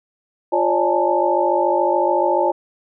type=tone cluster; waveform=sine; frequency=351.1 / 549 / 596 / 841 / 895 Hz; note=F4 / C#5 / D5 / G#5 / A5; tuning=+9 / -17 / +25 / +22 / +29 cents; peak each=-21 dBFS; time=0.52-2.52 s; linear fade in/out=10 ms; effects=none